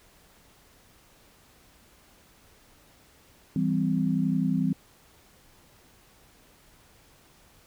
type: chord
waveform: sine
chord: C major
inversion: first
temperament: equal with one note detuned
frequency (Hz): 164.81 / 196 / 258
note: E3 / G3 / C4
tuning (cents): 0 / 0 / -24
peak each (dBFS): -27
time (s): 3.56-4.73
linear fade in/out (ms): 2
effects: pink hiss -58 dBFS RMS until 7.66 s